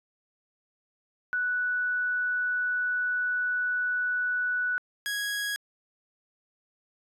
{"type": "tone pair in turn", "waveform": ["sine", "sawtooth"], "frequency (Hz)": [1480, 1657.3], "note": ["F#6", "G#6"], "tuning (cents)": [0, -4], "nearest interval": "major second", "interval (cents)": 196, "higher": "second", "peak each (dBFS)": -25, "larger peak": "neither", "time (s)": [[1.33, 4.78], [5.06, 5.56]], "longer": "first", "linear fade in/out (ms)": 0, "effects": ["resampled to 32000 Hz"]}